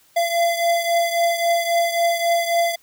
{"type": "beating tone pair", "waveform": "square", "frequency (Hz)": [681, 684.7], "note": ["F5", "F5"], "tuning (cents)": [-44, -34], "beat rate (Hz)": 3.7, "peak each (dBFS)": [-19, -24], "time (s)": [0.16, 2.76], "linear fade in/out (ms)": 10, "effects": ["white hiss -56 dBFS RMS until 2.82 s"]}